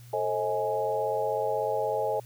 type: tone cluster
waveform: sine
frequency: 440.3 / 537 / 633 / 834 Hz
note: A4 / C5 / D#5 / G#5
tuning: +1 / +45 / +30 / +7 cents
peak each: -31 dBFS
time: 0.13-2.2 s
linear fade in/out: 5 ms
effects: added 120 Hz sine -46 dBFS peak until 2.25 s + white hiss -57 dBFS RMS until 2.25 s